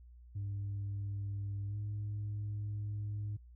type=tone with pitch glide; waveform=sine; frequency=100.4 to 104 Hz; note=G2 to G#2; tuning=+42 to +3 cents; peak=-34 dBFS; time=0.35-3.37 s; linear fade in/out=10 ms; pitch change=+61 cents; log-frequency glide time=1.67-1.76 s; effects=tanh soft clip ceiling -34 dBFS + added 60 Hz sine -53 dBFS peak until 3.55 s